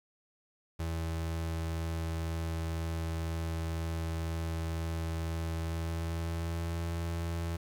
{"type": "tone with pitch glide", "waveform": "35% pulse", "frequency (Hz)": [82, 83.87], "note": ["E2", "E2"], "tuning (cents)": [-9, 30], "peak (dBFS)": -31, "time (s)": [0.79, 7.57], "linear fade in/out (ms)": 10, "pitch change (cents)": 39, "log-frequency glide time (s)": [5.56, 6.84], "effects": ["10-bit"]}